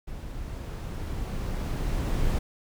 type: noise with level ramp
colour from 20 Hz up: brown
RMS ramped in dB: -38 to -25 dBFS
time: 0.07-2.39 s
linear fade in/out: 10 ms
effects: none